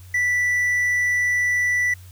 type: tone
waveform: triangle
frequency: 1969 Hz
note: B6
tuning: 6 cents flat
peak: -16 dBFS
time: 0.14-1.94 s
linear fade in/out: 5 ms
effects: added 91 Hz sine -40 dBFS peak until 2.11 s + white hiss -52 dBFS RMS until 2.11 s